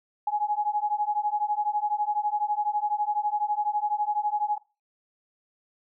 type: beating tone pair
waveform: sine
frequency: 830.6 / 842.6 Hz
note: G#5 / G#5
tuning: 0 / +25 cents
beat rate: 12 Hz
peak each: -27 dBFS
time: 0.27-4.58 s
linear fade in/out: 5 ms
effects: noise-tail reverb RT60 0.3 s tail -21 dB re dry